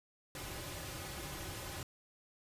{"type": "noise with comb filter", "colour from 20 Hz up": "pink", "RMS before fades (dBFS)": -44, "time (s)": [0.35, 1.83], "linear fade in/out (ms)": 2, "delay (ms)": 4.4, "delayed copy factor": -0.6, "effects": ["resampled to 32000 Hz"]}